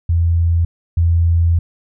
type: tone pair in turn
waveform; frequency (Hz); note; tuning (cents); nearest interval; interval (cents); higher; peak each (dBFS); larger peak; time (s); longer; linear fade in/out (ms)
sine; 84.3 / 84.3; E2 / E2; +39 / +39; unison; 0; neither; -11 / -10; second; 0.09-0.65 / 0.97-1.59; second; 5
effects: none